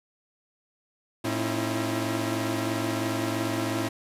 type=tone cluster; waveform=sawtooth; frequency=111.3 / 270.3 / 316.4 / 339.4 Hz; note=A2 / C#4 / D#4 / F4; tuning=+20 / -44 / +29 / -49 cents; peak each=-28 dBFS; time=1.24-3.89 s; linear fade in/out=10 ms; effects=resampled to 32000 Hz + 9-bit